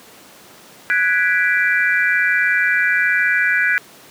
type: chord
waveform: sine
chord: G# half-diminished seventh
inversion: third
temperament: equal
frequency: 1480 / 1661.2 / 1975.5 / 2349 Hz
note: F#6 / G#6 / B6 / D7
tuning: 0 / 0 / 0 / 0 cents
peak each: -18 / -18 / -20 / -22 dBFS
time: 0.9-3.78 s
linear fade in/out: 0 ms
effects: pink hiss -43 dBFS RMS until 4.1 s + high-pass 200 Hz 12 dB/octave